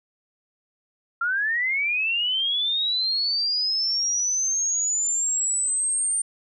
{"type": "linear sweep", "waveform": "sine", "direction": "up", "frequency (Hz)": [1360, 8900], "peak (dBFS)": -21, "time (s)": [1.21, 6.22], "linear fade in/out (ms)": 5, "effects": []}